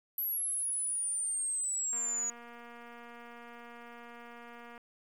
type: exponential sweep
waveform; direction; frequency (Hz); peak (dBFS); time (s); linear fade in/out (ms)
sine; down; 11840 to 6780; -31; 0.18-2.3; 2
type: click train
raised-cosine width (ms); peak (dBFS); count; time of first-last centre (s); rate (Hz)
0.5; -36; 676; 1.93-4.778; 237
effects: 10-bit